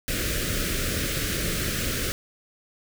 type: band-stop noise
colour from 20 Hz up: pink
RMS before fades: -27 dBFS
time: 0.08-2.12 s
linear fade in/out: 0 ms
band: 590 to 1300 Hz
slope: 48 dB/octave
effects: none